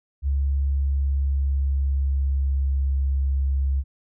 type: tone with pitch glide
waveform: sine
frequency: 69.3 to 68.03 Hz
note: C#2 to C#2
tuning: 0 to -32 cents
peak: -19 dBFS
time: 0.22-3.84 s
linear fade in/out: 50 ms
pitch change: -32 cents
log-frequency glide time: 0.53-2.89 s
effects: none